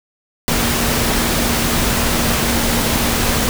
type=tone in noise; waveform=sine; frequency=234.6 Hz; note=A#3; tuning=11 cents sharp; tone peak=-23 dBFS; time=0.48-3.49 s; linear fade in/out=0 ms; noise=pink; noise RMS=-17 dBFS; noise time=0.48-3.49 s; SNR=-9 dB; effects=none